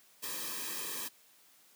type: noise with comb filter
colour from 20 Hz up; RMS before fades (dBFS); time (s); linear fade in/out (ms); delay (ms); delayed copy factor
white; -39; 0.22-1.09; 20; 1.4; -0.95
effects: white hiss -63 dBFS RMS until 1.75 s + high-pass 150 Hz 12 dB/octave